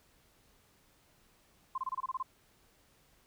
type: tone bursts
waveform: sine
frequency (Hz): 1046.5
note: C6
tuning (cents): 0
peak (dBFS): -32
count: 9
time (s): 1.75-2.228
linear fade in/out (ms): 5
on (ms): 30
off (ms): 26
effects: pink hiss -67 dBFS RMS until 3.26 s